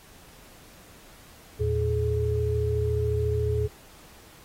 sine tone cluster, 80 / 114 / 422.8 Hz, D#2 / A#2 / G#4, +49 / -38 / +31 cents, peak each -27 dBFS, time 1.59-3.68 s, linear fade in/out 20 ms, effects pink hiss -52 dBFS RMS until 4.44 s + AAC 48 kbps

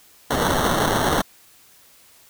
violet noise with sample-and-hold, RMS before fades -20 dBFS, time 0.3-1.22 s, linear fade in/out 10 ms, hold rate 2450 Hz, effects white hiss -52 dBFS RMS until 2.29 s

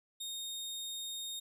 sawtooth tone, 3700 Hz, A#7, 14 cents flat, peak -36 dBFS, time 0.2-1.4 s, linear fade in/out 10 ms, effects resampled to 32000 Hz

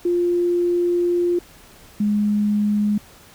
sine tone pair in turn, 350 / 208.1 Hz, F4 / G#3, +4 / +4 cents, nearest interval major sixth, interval 900 cents, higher first, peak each -16 dBFS, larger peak neither, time 0.05-1.39 / 2-2.98 s, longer first, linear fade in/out 5 ms, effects pink hiss -47 dBFS RMS until 3.34 s

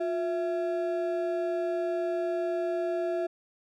triangle ring-modulated tone, 509 Hz, C5, 48 cents flat, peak -22 dBFS, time 0-3.27 s, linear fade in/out 10 ms, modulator 154 Hz, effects none

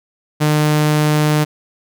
sawtooth tone, 151.3 Hz, D#3, 48 cents flat, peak -8 dBFS, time 0.4-1.45 s, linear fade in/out 20 ms, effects none

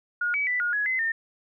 sine tone with pitch steps, 1436 / 2280 / 1983 / 1435 / 1678 / 2045 / 1815 Hz, F6 / C#7 / B6 / F6 / G#6 / C7 / A#6, +48 / +48 / +7 / +47 / +17 / -40 / -47 cents, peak -23 dBFS, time 0.21-1.12 s, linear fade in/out 5 ms, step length 130 ms, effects none

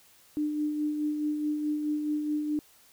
sine tone with tremolo, 300 Hz, D4, 37 cents sharp, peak -25 dBFS, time 0.37-2.59 s, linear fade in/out 0 ms, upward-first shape sine, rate 4.7 Hz, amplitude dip 40%, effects white hiss -59 dBFS RMS until 2.92 s

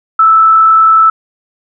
sine tone with frequency modulation, 1315 Hz, E6, 5 cents flat, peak -3 dBFS, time 0.19-1.1 s, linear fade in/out 5 ms, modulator 38.4 Hz, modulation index 0.3, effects none

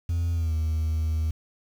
sine tone with pitch glide, 84.9 to 79.21 Hz, F2 to D#2, -48 to +32 cents, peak -20 dBFS, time 0.09-1.31 s, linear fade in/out 5 ms, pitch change -120 cents, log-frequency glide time 0.32-0.54 s, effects tanh soft clip ceiling -22 dBFS + 8-bit

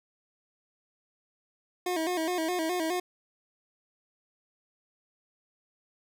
25% pulse tone with vibrato, 340 Hz, F4, 46 cents flat, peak -24 dBFS, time 1.86-3 s, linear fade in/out 5 ms, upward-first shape square, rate 4.8 Hz, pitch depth 100 cents each way, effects none

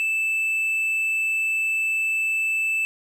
triangle tone, 2637 Hz, E7, in tune, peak -19 dBFS, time 0-2.85 s, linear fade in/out 0 ms, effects none

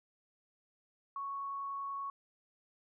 sine tone with frequency modulation, 1108.7 Hz, C#6, in tune, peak -37 dBFS, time 1.16-2.1 s, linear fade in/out 2 ms, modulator 30.4 Hz, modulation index 0.24, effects none

